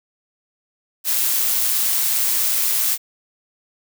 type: noise with amplitude modulation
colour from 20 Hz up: blue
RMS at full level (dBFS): -18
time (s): 1.04-2.98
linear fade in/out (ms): 50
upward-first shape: sine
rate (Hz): 117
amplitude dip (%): 25
effects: none